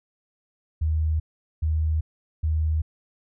sine tone bursts, 78.4 Hz, D#2, 14 cents sharp, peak -20 dBFS, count 3, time 0.81-2.82 s, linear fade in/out 10 ms, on 390 ms, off 420 ms, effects none

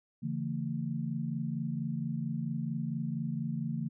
sine tone cluster, 142.3 / 166.7 / 226 Hz, C#3 / E3 / A3, +46 / +20 / +47 cents, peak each -36 / -36 / -36 dBFS, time 0.22-3.89 s, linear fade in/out 20 ms, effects none

